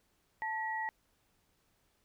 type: tone pair together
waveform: sine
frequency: 880 / 1916 Hz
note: A5 / A#6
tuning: 0 / +47 cents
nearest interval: octave + minor second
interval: 1347 cents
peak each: -36 / -37 dBFS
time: 0.42-0.89 s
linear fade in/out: 0 ms
effects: pink hiss -74 dBFS RMS until 2.04 s